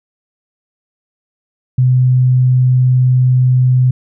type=tone; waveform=sine; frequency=127.2 Hz; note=C3; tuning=48 cents flat; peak=-7 dBFS; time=1.78-3.91 s; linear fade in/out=5 ms; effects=none